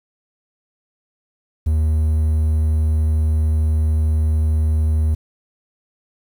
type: tone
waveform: triangle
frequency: 77.78 Hz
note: D#2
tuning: in tune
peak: -12 dBFS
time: 1.66-5.15 s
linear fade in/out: 10 ms
effects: 8-bit